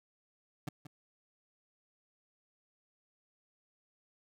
30% pulse tone with echo, 146.83 Hz, D3, in tune, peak -33 dBFS, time 0.67-0.69 s, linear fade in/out 5 ms, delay 180 ms, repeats 1, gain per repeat -11 dB, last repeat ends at 0.87 s, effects none

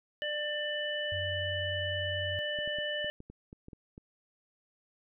harmonic tone, 595 Hz, D5, 22 cents sharp, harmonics 1 / 3 / 5, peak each -36 / -36 / -36 dBFS, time 0.22-3.1 s, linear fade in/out 0 ms
sine tone, 93.1 Hz, F#2, 11 cents sharp, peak -37 dBFS, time 1.12-2.39 s, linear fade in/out 0 ms
clicks, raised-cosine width 3 ms, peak -34 dBFS, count 10, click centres 2.588 / 2.676 / 2.786 / 3.045 / 3.204 / 3.3 / 3.529 / 3.684 / 3.732 / 3.979 s
effects none

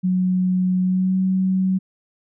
sine tone with pitch glide, 183.8 to 187.99 Hz, F#3 to F#3, -11 to +28 cents, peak -16 dBFS, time 0.03-1.79 s, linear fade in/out 20 ms, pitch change +39 cents, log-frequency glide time 0.82-1.18 s, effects none

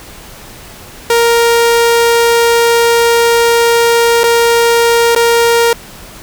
sawtooth tone with dropouts, 467.2 Hz, A#4, 4 cents sharp, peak -3 dBFS, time 1.1-5.73 s, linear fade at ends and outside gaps 2 ms, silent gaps 4.234-4.239 / 5.15-5.161 s, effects pink hiss -33 dBFS RMS until 6.22 s

